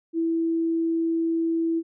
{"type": "tone", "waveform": "sine", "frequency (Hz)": 329.6, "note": "E4", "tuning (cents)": 0, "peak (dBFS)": -21, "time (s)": [0.13, 1.83], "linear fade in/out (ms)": 50, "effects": []}